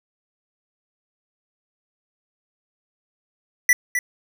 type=tone with echo; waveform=square; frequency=1969 Hz; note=B6; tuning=6 cents flat; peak=-12 dBFS; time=3.69-3.73 s; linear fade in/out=2 ms; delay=260 ms; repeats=1; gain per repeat=-8 dB; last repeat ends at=3.99 s; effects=none